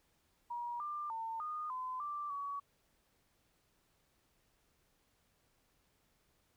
sine tone with pitch steps, 955 / 1191 / 902 / 1226 / 1020 / 1176 / 1130 Hz, A#5 / D6 / A5 / D#6 / C6 / D6 / C#6, +42 / +24 / +43 / -26 / -44 / +2 / +33 cents, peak -38 dBFS, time 0.5-2.6 s, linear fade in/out 10 ms, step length 300 ms, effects pink hiss -75 dBFS RMS until 6.56 s

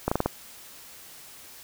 slowing click train, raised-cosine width 1 ms, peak -9 dBFS, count 5, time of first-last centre 0.08-0.26 s, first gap 35 ms, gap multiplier 1.17, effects white hiss -47 dBFS RMS until 1.63 s

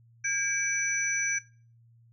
sine tone cluster, 1613 / 2308 / 5940 Hz, G6 / D7 / F#8, +49 / -31 / +6 cents, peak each -31 dBFS, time 0.24-1.39 s, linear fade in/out 10 ms, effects noise-tail reverb RT60 0.4 s tail -18 dB re dry + added 116 Hz sine -56 dBFS peak until 2.12 s

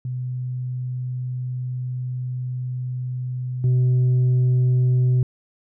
sine tone with level steps, 126.1 Hz, B2, 36 cents sharp, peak -24 / -12 dBFS, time 0.05-5.23 s, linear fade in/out 2 ms, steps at 3.64 s, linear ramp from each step 2 ms, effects tanh soft clip ceiling -14 dBFS

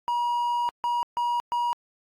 triangle tone bursts at uneven times, 958 Hz, A#5, 47 cents sharp, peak -21 dBFS, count 4, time 0.08-0.69 / 0.84-1.03 / 1.17-1.4 / 1.52-1.73 s, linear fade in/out 0 ms, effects AAC 48 kbps

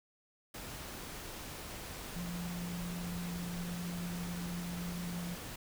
sine tone in noise, 174.61 Hz, F3, in tune, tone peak -38 dBFS, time 2.16-5.35 s, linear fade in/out 5 ms, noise pink, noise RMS -45 dBFS, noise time 0.54-5.56 s, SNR +4 dB, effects none

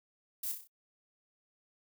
violet noise with echo, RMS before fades -37 dBFS, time 0.43-0.52 s, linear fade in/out 5 ms, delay 31 ms, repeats 5, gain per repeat -5 dB, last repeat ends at 0.675 s, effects noise-tail reverb RT60 0.1 s tail -26 dB re dry

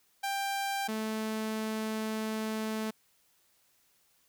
sawtooth tone pair in turn, 790 / 218.5 Hz, G5 / A3, +13 / -12 cents, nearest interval octave + minor seventh, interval 2225 cents, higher first, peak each -27 / -28 dBFS, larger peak first, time 0.23-0.88 / 0.88-2.91 s, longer second, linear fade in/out 10 ms, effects white hiss -69 dBFS RMS until 4.28 s

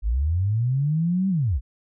sine linear two-way sweep, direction up then down, 47.97 to 196 to 47.97 Hz, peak -19 dBFS, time 0.02-1.61 s, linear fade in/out 50 ms, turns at 1.29 s, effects none

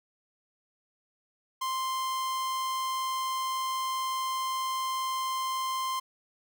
45% pulse tone, 1046.5 Hz, C6, in tune, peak -29 dBFS, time 1.61-6 s, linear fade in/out 10 ms, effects none

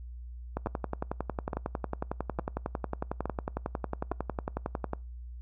two click trains, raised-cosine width 1 ms, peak -18 / -17 dBFS, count 5 / 49, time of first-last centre 0.67-4.118 / 0.57-4.934 s, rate 1.16 / 11 Hz, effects noise-tail reverb RT60 0.3 s tail -25 dB re dry + added 60 Hz sine -40 dBFS peak until 5.41 s

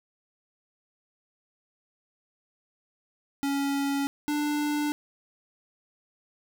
square tone pair in turn, 279.1 / 295.7 Hz, C#4 / D4, +12 / +12 cents, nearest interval minor second, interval 100 cents, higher second, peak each -26 dBFS, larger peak neither, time 3.43-4.07 / 4.28-4.92 s, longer neither, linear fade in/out 0 ms, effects none

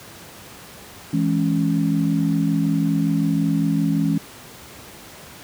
sine chord, C# minor, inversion first, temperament equal with one note detuned, 164.81 / 210.2 / 277.2 Hz, E3 / G#3 / C#4, 0 / +21 / 0 cents, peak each -20 / -23 / -21 dBFS, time 1.13-4.18 s, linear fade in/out 5 ms, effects pink hiss -41 dBFS RMS until 5.43 s + high-pass 80 Hz 12 dB/octave

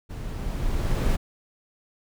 brown noise with level ramp, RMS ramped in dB -34 to -20 dBFS, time 0.09-1.17 s, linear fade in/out 20 ms, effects none

